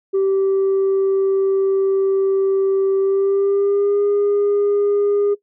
sine tone with pitch glide, 388.1 to 407.6 Hz, G4 to G#4, -17 to -32 cents, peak -12 dBFS, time 0.13-5.35 s, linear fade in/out 20 ms, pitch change +85 cents, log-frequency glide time 2.99-4.02 s, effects noise-tail reverb RT60 0.1 s tail -19 dB re dry + tanh soft clip ceiling -12 dBFS

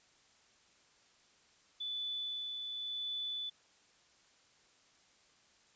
sine tone with tremolo, 3481 Hz, A7, 19 cents flat, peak -36 dBFS, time 1.8-3.5 s, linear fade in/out 10 ms, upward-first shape sine, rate 0.91 Hz, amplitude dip 30%, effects white hiss -67 dBFS RMS until 5.75 s + resampled to 16000 Hz

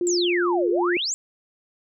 sine tone, 351.6 Hz, F4, 12 cents sharp, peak -20 dBFS, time 0.01-0.97 s, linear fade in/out 2 ms
sine exponential two-way sweep, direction down then up, 7760 to 392 to 7760 Hz, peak -23 dBFS, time 0.07-1.14 s, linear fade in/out 0 ms, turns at 0.7 s
effects none

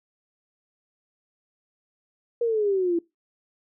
sine exponential sweep, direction down, 479.1 to 333 Hz, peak -20 dBFS, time 2.41-2.99 s, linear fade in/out 5 ms, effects noise-tail reverb RT60 0.2 s tail -22 dB re dry

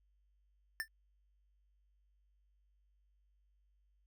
square tone with exponential decay, 1779 Hz, A6, 19 cents sharp, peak -32 dBFS, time 0.8-0.88 s, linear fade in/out 0 ms, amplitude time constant 17 ms, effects added 50 Hz sine -70 dBFS peak until 4.06 s

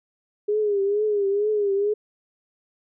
sine tone with vibrato, 410.3 Hz, G#4, 21 cents flat, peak -19 dBFS, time 0.48-1.94 s, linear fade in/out 10 ms, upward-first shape triangle, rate 2.2 Hz, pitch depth 90 cents each way, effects none

